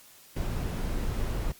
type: noise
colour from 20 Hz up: brown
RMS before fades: -30 dBFS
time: 0.36-1.52 s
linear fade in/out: 5 ms
effects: white hiss -54 dBFS RMS until 1.59 s + Opus 48 kbps